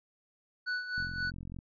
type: tone with tremolo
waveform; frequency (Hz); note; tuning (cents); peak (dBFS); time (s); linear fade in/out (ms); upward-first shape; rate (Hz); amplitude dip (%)
square; 1484; F#6; +5; -31; 0.66-1.31; 20; sine; 3.8; 65
type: click train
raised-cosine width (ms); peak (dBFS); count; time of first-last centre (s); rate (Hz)
5; -31; 28; 0.98-1.588; 44.4
effects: resampled to 11025 Hz